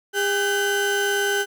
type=tone pair together; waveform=35% pulse; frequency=403.6 / 1526 Hz; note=G#4 / G6; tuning=-49 / -47 cents; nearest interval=octave + major seventh; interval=2302 cents; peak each=-21 dBFS; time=0.13-1.46 s; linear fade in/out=50 ms; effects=none